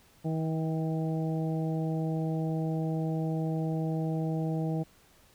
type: harmonic tone with a mistuned harmonic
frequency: 160 Hz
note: D#3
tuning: 49 cents sharp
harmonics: 1 / 2 / 3 / 4 / 5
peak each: -29 / -35 / -39 / -41 / -43 dBFS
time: 0.24-4.84 s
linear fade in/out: 20 ms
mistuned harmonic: 5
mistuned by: -17 cents
effects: pink hiss -61 dBFS RMS until 5.34 s